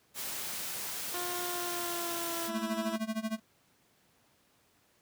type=noise; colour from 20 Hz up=white; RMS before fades=-38 dBFS; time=0.14-2.51 s; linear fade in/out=50 ms
type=tone with pitch glide; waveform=15% pulse; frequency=354.4 to 330.7 Hz; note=F4 to E4; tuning=+25 to +6 cents; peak=-30 dBFS; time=1.14-2.96 s; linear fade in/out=2 ms; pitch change=-119 cents; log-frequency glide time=1.49-2.69 s
type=tone with tremolo; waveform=square; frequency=220 Hz; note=A3; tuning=in tune; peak=-30 dBFS; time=2.47-3.4 s; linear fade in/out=50 ms; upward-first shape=sine; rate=13 Hz; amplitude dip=90%
effects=pink hiss -68 dBFS RMS until 5.01 s + high-pass 100 Hz 12 dB/octave